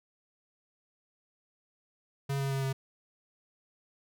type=tone with pitch steps; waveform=square; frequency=138.59 / 137.16 / 135.74 / 134.33 Hz; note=C#3 / C#3 / C#3 / C3; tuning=0 / -18 / -36 / +46 cents; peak=-30 dBFS; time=2.29-2.73 s; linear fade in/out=10 ms; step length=110 ms; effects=none